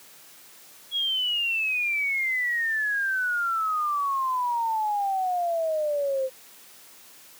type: exponential sweep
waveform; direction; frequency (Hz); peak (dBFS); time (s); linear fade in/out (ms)
sine; down; 3344 to 516; -23; 0.91-6.3; 50
effects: white hiss -50 dBFS RMS until 7.39 s + high-pass 150 Hz 12 dB/octave